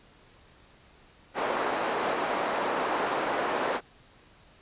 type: band-pass noise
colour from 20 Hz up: white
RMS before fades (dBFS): -29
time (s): 1.34-3.81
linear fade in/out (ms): 50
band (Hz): 360 to 1000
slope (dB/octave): 12
effects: pink hiss -57 dBFS RMS until 4.61 s + resampled to 8000 Hz